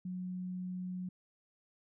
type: tone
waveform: sine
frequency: 182.5 Hz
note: F#3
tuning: 24 cents flat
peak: -37 dBFS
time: 0.05-1.09 s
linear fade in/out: 5 ms
effects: none